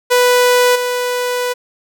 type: tone with level steps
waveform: sawtooth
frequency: 493.9 Hz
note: B4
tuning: in tune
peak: -5 / -12 dBFS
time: 0.1-1.54 s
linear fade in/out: 20 ms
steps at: 0.75 s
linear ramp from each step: 10 ms
effects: none